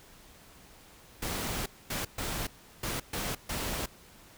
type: noise bursts at uneven times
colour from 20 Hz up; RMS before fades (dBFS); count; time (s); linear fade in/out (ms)
pink; -34; 6; 1.22-1.66 / 1.9-2.05 / 2.18-2.47 / 2.83-3 / 3.13-3.35 / 3.49-3.86; 5
effects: pink hiss -55 dBFS RMS until 4.37 s